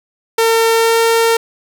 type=tone with pitch glide; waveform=sawtooth; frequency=454 to 457.2 Hz; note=A#4 to A#4; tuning=-46 to -34 cents; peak=-6 dBFS; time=0.38-1.37 s; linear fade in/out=5 ms; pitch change=+12 cents; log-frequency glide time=0.74-0.97 s; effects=none